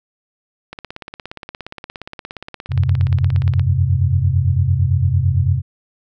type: click train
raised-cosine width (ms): 0.3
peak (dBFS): -15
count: 50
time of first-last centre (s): 0.73-3.595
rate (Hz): 17.1
type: chord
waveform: sine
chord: F suspended second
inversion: none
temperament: equal with one note detuned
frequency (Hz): 87.31 / 96.2 / 130.81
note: F2 / G2 / C3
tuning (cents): 0 / -32 / 0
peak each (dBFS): -17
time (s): 2.69-5.62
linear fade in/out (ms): 50
effects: none